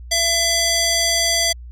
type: tone with band-pass filter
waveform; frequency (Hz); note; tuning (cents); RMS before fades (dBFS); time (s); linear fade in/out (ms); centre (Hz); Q
square; 672; E5; +33; -18; 0.11-1.53; 10; 5700; 1.3
effects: added 60 Hz sine -33 dBFS peak until 1.71 s